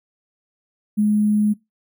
sine tone with sample-and-hold, 210 Hz, G#3, 19 cents sharp, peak -14 dBFS, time 0.97-1.54 s, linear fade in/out 20 ms, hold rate 11025 Hz, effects noise-tail reverb RT60 0.2 s tail -23 dB re dry

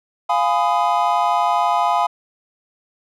triangle chord, F half-diminished seventh, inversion none, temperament equal with one note detuned, 698.5 / 830.6 / 1006.8 / 1244.5 Hz, F5 / Ab5 / Cb6 / Eb6, 0 / 0 / +33 / 0 cents, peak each -18 / -18 / -18 / -22 dBFS, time 0.29-2.07 s, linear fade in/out 10 ms, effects none

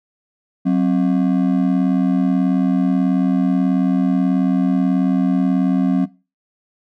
triangle ring-modulated tone, 225.7 Hz, A3, 44 cents sharp, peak -8 dBFS, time 0.65-6.06 s, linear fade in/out 20 ms, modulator 39.2 Hz, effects noise-tail reverb RT60 0.3 s tail -20 dB re dry

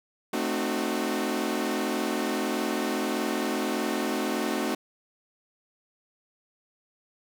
sawtooth chord, A diminished seventh, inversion none, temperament equal with one note detuned, 220 / 261.6 / 304.9 / 370 Hz, A3 / C4 / Eb4 / Gb4, 0 / 0 / -35 / 0 cents, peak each -28 dBFS, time 0.33-4.75 s, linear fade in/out 5 ms, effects none

